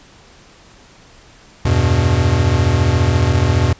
square chord, E minor, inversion none, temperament equal with one note detuned, 82.41 / 96.99 / 123.47 Hz, E2 / G2 / B2, 0 / -18 / 0 cents, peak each -17 dBFS, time 1.65-3.73 s, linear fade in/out 5 ms, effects pink hiss -45 dBFS RMS until 3.79 s + resampled to 16000 Hz

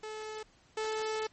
sawtooth tone pair in turn, 432.5 / 436 Hz, A4 / A4, -30 / -16 cents, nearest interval unison, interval 14 cents, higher second, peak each -35 / -28 dBFS, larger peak second, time 0.03-0.43 / 0.77-1.27 s, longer second, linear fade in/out 5 ms, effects pink hiss -64 dBFS RMS until 1.32 s + MP3 32 kbps

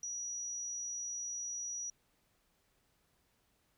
sine tone, 5820 Hz, F#8, 29 cents flat, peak -38 dBFS, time 0.03-1.9 s, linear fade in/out 2 ms, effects pink hiss -75 dBFS RMS until 3.77 s

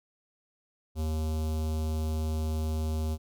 square tone with notch filter, 78.3 Hz, D#2, 11 cents sharp, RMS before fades -30 dBFS, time 0.95-3.18 s, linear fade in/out 50 ms, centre 1800 Hz, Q 0.54, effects none

